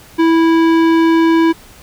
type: tone with tanh clipping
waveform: sine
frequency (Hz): 328.5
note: E4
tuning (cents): -6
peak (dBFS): -10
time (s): 0.18-1.53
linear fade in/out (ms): 20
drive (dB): 17
effects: pink hiss -41 dBFS RMS until 1.82 s